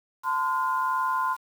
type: tone cluster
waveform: sine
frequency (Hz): 888 / 1030 / 1423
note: A5 / C6 / F6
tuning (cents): +16 / -28 / +32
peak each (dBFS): -32 / -24 / -32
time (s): 0.23-1.37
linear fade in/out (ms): 50
effects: 8-bit